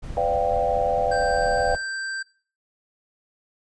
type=noise; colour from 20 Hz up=brown; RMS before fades=-33 dBFS; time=0.02-1.77 s; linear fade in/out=20 ms
type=chord; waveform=sine; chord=G dominant seventh; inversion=first; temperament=equal with one note detuned; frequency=505.1 / 587.3 / 698.5 / 784 Hz; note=B4 / D5 / F5 / G5; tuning=+39 / 0 / 0 / 0 cents; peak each=-25 dBFS; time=0.17-1.75 s; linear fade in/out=2 ms
type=tone; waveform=square; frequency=1568 Hz; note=G6; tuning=in tune; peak=-28 dBFS; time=1.11-2.23 s; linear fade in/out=10 ms
effects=noise-tail reverb RT60 0.4 s tail -20 dB re dry + resampled to 22050 Hz